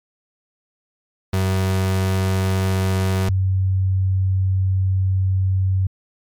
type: tone pair in turn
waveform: 35% pulse / sine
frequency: 94.7 / 94.7 Hz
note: F#2 / F#2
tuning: +41 / +41 cents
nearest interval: unison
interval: 0 cents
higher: neither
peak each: -15 dBFS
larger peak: neither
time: 1.33-3.29 / 3.29-5.87 s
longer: second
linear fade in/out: 5 ms
effects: MP3 96 kbps